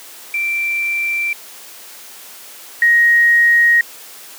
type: tone pair in turn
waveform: sine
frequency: 2349 / 1879.9 Hz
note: D7 / A#6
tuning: 0 / +14 cents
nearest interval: major third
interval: 386 cents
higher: first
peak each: -16 / -8 dBFS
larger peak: second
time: 0.34-1.33 / 2.82-3.81 s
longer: neither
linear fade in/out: 2 ms
effects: white hiss -37 dBFS RMS until 4.38 s + high-pass 300 Hz 12 dB/octave